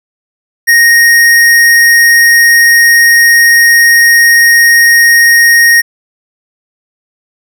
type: tone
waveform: square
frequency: 1864.7 Hz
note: A#6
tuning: in tune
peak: -3 dBFS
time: 0.67-5.82 s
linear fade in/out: 20 ms
effects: none